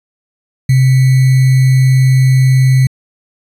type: tone with sample-and-hold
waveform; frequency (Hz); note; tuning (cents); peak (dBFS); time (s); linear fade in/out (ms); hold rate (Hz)
sine; 130.81; C3; 0; -5; 0.69-2.87; 5; 2100
effects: resampled to 32000 Hz